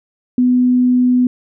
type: tone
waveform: sine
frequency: 249.4 Hz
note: B3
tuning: 17 cents sharp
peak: -9 dBFS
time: 0.38-1.27 s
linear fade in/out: 2 ms
effects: none